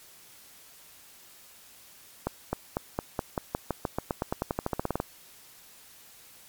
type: accelerating click train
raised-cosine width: 1 ms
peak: -13 dBFS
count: 23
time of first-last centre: 2.27-5.001 s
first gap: 260 ms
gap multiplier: 0.92
effects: white hiss -53 dBFS RMS until 6.48 s + MP3 96 kbps